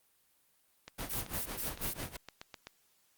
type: click train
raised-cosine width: 0.2 ms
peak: -27 dBFS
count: 15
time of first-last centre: 0.88-2.67 s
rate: 7.82 Hz
type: noise with tremolo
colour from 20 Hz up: pink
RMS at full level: -38 dBFS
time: 0.98-2.17 s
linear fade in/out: 10 ms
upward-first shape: sine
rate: 6 Hz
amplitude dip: 85%
type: noise bursts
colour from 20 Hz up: blue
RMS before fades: -37 dBFS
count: 4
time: 1.09-1.94 s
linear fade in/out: 20 ms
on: 130 ms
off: 110 ms
effects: white hiss -71 dBFS RMS until 3.17 s + Opus 32 kbps